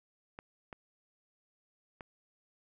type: clicks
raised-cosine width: 0.5 ms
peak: -29 dBFS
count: 3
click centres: 0.389 / 0.728 / 2.008 s
effects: none